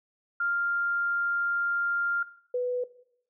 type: tone pair in turn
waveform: sine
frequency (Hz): 1396.9 / 495.2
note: F6 / B4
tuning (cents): 0 / +5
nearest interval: octave + tritone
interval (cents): 1795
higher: first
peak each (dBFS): -25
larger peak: neither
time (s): 0.4-2.23 / 2.54-2.84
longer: first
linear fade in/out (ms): 5
effects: noise-tail reverb RT60 0.7 s tail -17 dB re dry